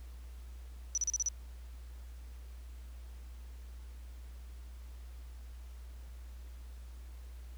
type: tone bursts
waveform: sine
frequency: 5920 Hz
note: F#8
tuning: in tune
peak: -29 dBFS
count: 6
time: 0.95-1.286 s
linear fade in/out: 0 ms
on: 26 ms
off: 36 ms
effects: added 60 Hz sine -45 dBFS peak until 7.57 s + pink hiss -63 dBFS RMS until 7.57 s